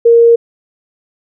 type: tone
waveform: sine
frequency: 466.2 Hz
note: A#4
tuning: in tune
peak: -3 dBFS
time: 0.05-0.36 s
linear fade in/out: 10 ms
effects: none